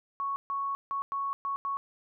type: tone bursts at uneven times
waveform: sine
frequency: 1108.7 Hz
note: C#6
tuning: in tune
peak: -29 dBFS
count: 6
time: 0.2-0.36 / 0.5-0.75 / 0.91-1.02 / 1.12-1.33 / 1.45-1.56 / 1.65-1.77 s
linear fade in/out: 0 ms
effects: none